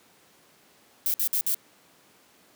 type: noise bursts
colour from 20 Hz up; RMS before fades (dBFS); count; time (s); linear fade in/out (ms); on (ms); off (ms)
violet; -25; 4; 1.06-1.545; 0; 80; 55
effects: pink hiss -58 dBFS RMS until 2.55 s + high-pass 200 Hz 12 dB/octave